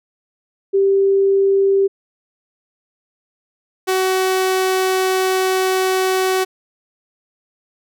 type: tone pair in turn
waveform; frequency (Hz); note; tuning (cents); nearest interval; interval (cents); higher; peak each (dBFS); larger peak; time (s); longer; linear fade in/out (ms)
sine / sawtooth; 392 / 375.8; G4 / F#4; 0 / +27; minor second; 73; first; -11; neither; 0.73-1.88 / 3.87-6.45; second; 20
effects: none